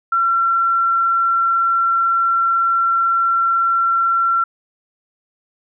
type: tone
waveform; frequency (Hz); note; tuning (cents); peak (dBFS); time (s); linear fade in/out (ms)
sine; 1359; F6; -48; -13; 0.12-4.44; 5
effects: none